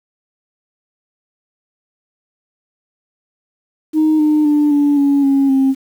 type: tone with pitch steps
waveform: sine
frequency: 311.1 / 303.5 / 296 / 288.8 / 281.7 / 274.8 / 268 Hz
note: D#4 / D#4 / D4 / D4 / C#4 / C#4 / C4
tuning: 0 / -43 / +14 / -29 / +28 / -15 / +42 cents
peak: -8 dBFS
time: 3.93-5.75 s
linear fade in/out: 50 ms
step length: 260 ms
effects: tanh soft clip ceiling -7 dBFS + 7-bit